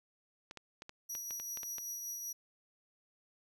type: clicks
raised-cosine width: 0.2 ms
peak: -29 dBFS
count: 10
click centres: 0.511 / 0.573 / 0.821 / 0.894 / 1.151 / 1.308 / 1.399 / 1.573 / 1.632 / 1.783 s
type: tone with tremolo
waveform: sawtooth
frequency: 5800 Hz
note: F#8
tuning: 35 cents flat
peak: -36 dBFS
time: 1.09-2.33 s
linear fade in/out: 10 ms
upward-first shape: triangle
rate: 5.2 Hz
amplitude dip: 35%
effects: none